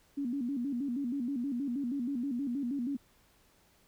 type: tone with vibrato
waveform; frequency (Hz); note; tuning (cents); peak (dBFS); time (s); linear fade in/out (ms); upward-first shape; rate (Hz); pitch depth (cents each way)
sine; 260; C4; -11; -31; 0.17-2.97; 10; square; 6.3; 140
effects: pink hiss -66 dBFS RMS until 3.87 s